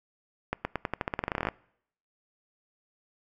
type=accelerating click train; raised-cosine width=0.5 ms; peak=-13 dBFS; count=19; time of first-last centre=0.53-1.487 s; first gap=120 ms; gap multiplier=0.89; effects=noise-tail reverb RT60 0.7 s tail -24 dB re dry